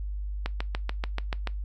click train, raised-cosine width 0.3 ms, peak -14 dBFS, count 8, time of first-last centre 0.46-1.473 s, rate 6.91 Hz, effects noise-tail reverb RT60 0.2 s tail -21 dB re dry + added 50 Hz sine -30 dBFS peak until 1.64 s

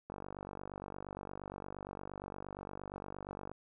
click train, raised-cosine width 1 ms, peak -29 dBFS, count 167, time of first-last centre 0.1-3.516 s, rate 48.6 Hz, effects none

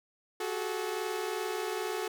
sawtooth tone cluster, 368 / 390.6 / 431.2 Hz, F#4 / G4 / A4, -9 / -6 / -35 cents, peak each -32 / -38 / -31 dBFS, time 0.4-2.08 s, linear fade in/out 5 ms, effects none

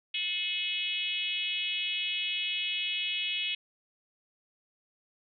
sine tone with frequency modulation, 2946 Hz, F#7, 8 cents flat, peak -29 dBFS, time 0.14-3.55 s, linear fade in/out 5 ms, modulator 394 Hz, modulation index 1.5, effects none

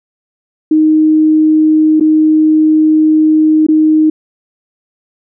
sine tone with dropouts, 311.1 Hz, D#4, in tune, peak -5 dBFS, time 0.71-4.1 s, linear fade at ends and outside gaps 5 ms, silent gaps 1.999-2.008 / 3.667-3.685 s, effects none

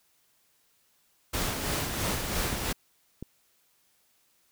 pink noise with tremolo, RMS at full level -29 dBFS, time 1.33-2.73 s, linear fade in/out 10 ms, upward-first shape sine, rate 3 Hz, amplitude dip 40%
clicks, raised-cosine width 3 ms, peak -24 dBFS, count 3, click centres 1.73 / 2.527 / 3.226 s
effects white hiss -68 dBFS RMS until 4.51 s

